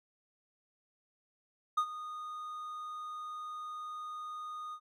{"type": "tone with ADSR envelope", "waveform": "triangle", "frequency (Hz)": 1233, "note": "D#6", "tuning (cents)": -16, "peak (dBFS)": -23, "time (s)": [1.77, 4.8], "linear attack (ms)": 10, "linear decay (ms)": 72, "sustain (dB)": -15, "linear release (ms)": 68, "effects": []}